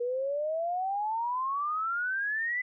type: exponential sweep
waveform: sine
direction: up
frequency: 475.1 to 2023 Hz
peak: -28 dBFS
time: 0-2.62 s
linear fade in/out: 10 ms
effects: none